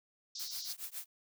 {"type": "band-pass noise", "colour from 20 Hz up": "pink", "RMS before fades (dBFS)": -44, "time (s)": [0.35, 0.73], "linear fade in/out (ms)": 5, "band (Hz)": [4200, 5900], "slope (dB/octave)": 48}
{"type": "noise with tremolo", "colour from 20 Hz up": "blue", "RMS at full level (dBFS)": -40, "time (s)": [0.39, 1.06], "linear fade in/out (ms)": 10, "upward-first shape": "triangle", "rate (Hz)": 7.2, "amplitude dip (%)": 100}
{"effects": []}